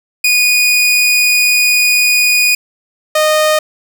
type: tone pair in turn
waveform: sawtooth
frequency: 2466 / 616.5 Hz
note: D#7 / D#5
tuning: -16 / -16 cents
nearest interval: 2 octaves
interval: 2400 cents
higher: first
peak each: -5 dBFS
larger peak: neither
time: 0.24-2.55 / 3.15-3.59 s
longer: first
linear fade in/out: 5 ms
effects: none